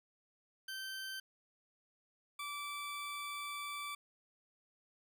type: tone pair in turn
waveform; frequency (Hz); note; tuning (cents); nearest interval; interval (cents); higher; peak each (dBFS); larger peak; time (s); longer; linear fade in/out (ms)
20% pulse; 1550 / 1161.2; G6 / D6; -20 / -20; perfect fourth; 500; first; -37 / -36; second; 0.68-1.2 / 2.39-3.95; second; 5
effects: none